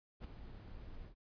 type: noise with ADSR envelope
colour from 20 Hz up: brown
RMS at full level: -41 dBFS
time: 0.2-1.15 s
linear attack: 40 ms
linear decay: 16 ms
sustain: -9 dB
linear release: 98 ms
effects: resampled to 11025 Hz